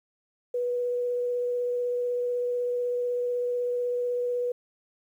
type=tone with vibrato; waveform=sine; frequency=489 Hz; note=B4; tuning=17 cents flat; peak=-25 dBFS; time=0.54-4.52 s; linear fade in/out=5 ms; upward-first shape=triangle; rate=16 Hz; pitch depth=10 cents each way; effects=10-bit